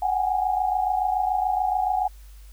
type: tone cluster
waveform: sine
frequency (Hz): 740 / 767 / 827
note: F#5 / G5 / G#5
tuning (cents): 0 / -38 / -8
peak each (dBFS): -24 / -27 / -25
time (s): 0.02-2.08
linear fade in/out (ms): 5
effects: added 50 Hz sine -42 dBFS peak until 2.52 s + white hiss -57 dBFS RMS until 2.52 s